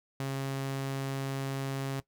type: tone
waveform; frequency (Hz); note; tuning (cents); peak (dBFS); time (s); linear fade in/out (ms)
sawtooth; 135.9; C#3; -34; -28; 0.2-2; 2
effects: noise-tail reverb RT60 0.1 s tail -17 dB re dry